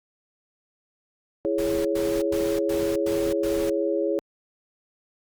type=chord; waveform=sine; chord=C# minor; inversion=first; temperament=just; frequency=332.6 / 415.8 / 554.4 Hz; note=E4 / G#4 / C#5; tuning=+16 / +2 / 0 cents; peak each=-26 dBFS; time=1.45-4.19 s; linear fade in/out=0 ms
type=noise bursts; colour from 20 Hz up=pink; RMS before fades=-36 dBFS; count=6; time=1.58-3.7 s; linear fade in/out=5 ms; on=270 ms; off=100 ms
effects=Opus 48 kbps